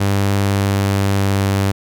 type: tone with pitch glide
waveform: sawtooth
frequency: 99.5 to 98.24 Hz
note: G2 to G2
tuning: +26 to +4 cents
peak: -10 dBFS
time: 0-1.72 s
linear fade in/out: 10 ms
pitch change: -22 cents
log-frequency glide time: 0.33-1.51 s
effects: none